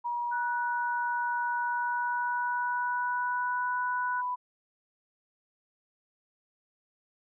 sine tone with pitch glide, 957 to 992.5 Hz, A#5 to B5, +45 to +8 cents, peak -29 dBFS, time 0.04-4.36 s, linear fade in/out 20 ms, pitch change +63 cents, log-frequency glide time 1.58-3.8 s
sine tone, 1480 Hz, F#6, in tune, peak -32 dBFS, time 0.31-4.22 s, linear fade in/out 20 ms
effects none

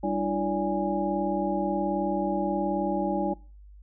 sine tone cluster, 196.7 / 300.3 / 339 / 577 / 824 Hz, G3 / D4 / E4 / D5 / G#5, +6 / +39 / +49 / -31 / -14 cents, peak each -31 dBFS, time 0.03-3.34 s, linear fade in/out 10 ms, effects noise-tail reverb RT60 0.4 s tail -24 dB re dry + added 50 Hz sine -46 dBFS peak until 3.82 s

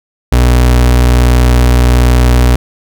35% pulse tone, 61.3 Hz, B1, 12 cents flat, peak -3 dBFS, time 0.32-2.56 s, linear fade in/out 5 ms, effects none

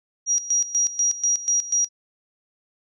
sine tone with tremolo, 5740 Hz, F8, 47 cents sharp, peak -17 dBFS, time 0.26-1.89 s, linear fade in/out 50 ms, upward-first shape square, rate 4.1 Hz, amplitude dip 80%, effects none

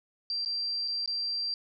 sine tone with dropouts, 4715 Hz, D8, 6 cents sharp, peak -29 dBFS, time 0.3-1.54 s, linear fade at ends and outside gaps 1 ms, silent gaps 0.449-0.459 / 0.878-0.882 / 1.06-1.076 s, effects none

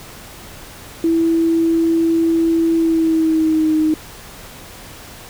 sine tone with pitch glide, 329.6 to 311.5 Hz, E4 to D#4, 0 to +2 cents, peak -12 dBFS, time 1.04-3.94 s, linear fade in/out 2 ms, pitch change -98 cents, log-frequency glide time 2.75-3.75 s, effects pink hiss -37 dBFS RMS until 5.29 s

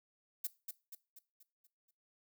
violet noise with echo, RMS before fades -37 dBFS, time 0.44-0.47 s, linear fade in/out 5 ms, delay 240 ms, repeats 6, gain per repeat -6 dB, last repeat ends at 1.91 s, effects noise-tail reverb RT60 0.3 s tail -19 dB re dry

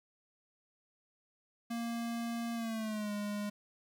square tone with pitch glide, 233.1 to 206.5 Hz, A#3 to G#3, 0 to -10 cents, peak -36 dBFS, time 1.7-3.5 s, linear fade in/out 10 ms, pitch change -210 cents, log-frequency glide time 2.54-3.12 s, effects 11-bit

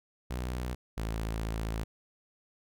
sawtooth tone pair in turn, 61.74 / 55.07 Hz, B1 / A1, 0 / +2 cents, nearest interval major second, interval 198 cents, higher first, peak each -29 / -28 dBFS, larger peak second, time 0.3-0.75 / 0.97-1.84 s, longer second, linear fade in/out 10 ms, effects none

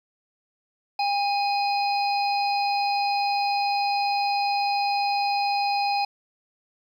harmonic tone with a mistuned harmonic, 830.6 Hz, G#5, in tune, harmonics 1 / 3 / 5 / 6, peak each -22 / -31 / -34 / -33 dBFS, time 0.99-6.05 s, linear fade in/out 5 ms, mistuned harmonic 1, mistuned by -48 cents, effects 9-bit

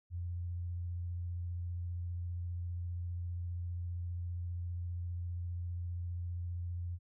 sine tone with vibrato, 87.3 Hz, F2, in tune, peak -36 dBFS, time 0.1-6.99 s, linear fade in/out 50 ms, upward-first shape triangle, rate 15 Hz, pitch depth 21 cents each way, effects none

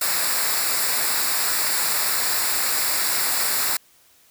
white noise with comb filter, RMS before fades -22 dBFS, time 0.01-3.77 s, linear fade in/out 5 ms, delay 0.32 ms, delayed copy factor -0.7, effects white hiss -56 dBFS RMS until 4.3 s

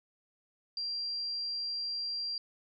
sine tone, 4743 Hz, D8, 16 cents sharp, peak -33 dBFS, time 0.77-2.38 s, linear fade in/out 2 ms, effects none

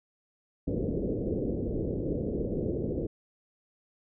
white low-pass noise, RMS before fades -31 dBFS, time 0.67-3.07 s, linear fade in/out 10 ms, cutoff 500 Hz, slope 48 dB/octave, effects none

